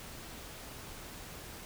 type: silence
effects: pink hiss -47 dBFS RMS until 1.65 s